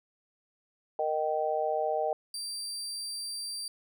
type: harmonic tone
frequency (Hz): 154.8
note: D#3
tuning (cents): -9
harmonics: 3 / 4 / 5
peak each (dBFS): -33 / -30 / -31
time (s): 0.99-2.13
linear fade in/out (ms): 2
type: tone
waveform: 30% pulse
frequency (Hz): 4699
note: D8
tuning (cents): 0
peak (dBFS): -32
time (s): 2.34-3.68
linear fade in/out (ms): 2
effects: none